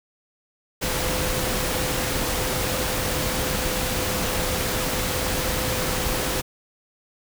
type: tone in noise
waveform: sine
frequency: 510 Hz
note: C5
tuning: 44 cents flat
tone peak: -32 dBFS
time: 0.81-6.42 s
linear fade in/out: 20 ms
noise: pink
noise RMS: -25 dBFS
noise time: 0.81-6.42 s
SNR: -10 dB
effects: none